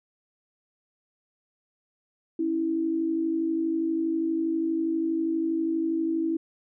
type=tone pair together; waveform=sine; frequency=275 / 327.4 Hz; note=C#4 / E4; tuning=-14 / -12 cents; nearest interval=minor third; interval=302 cents; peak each=-32 / -24 dBFS; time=2.39-6.37 s; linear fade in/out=5 ms; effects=none